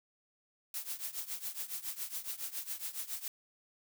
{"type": "noise with tremolo", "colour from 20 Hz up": "blue", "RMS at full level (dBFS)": -37, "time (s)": [0.74, 3.28], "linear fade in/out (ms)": 2, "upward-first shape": "triangle", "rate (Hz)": 7.2, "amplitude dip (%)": 90, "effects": []}